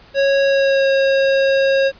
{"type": "tone with pitch glide", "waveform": "square", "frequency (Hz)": [551, 542.8], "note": ["C#5", "C#5"], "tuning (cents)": [-11, -36], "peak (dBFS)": -13, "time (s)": [0.14, 1.92], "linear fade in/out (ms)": 50, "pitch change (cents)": -25, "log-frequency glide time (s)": [0.43, 0.89], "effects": ["pink hiss -46 dBFS RMS until 1.99 s", "resampled to 11025 Hz"]}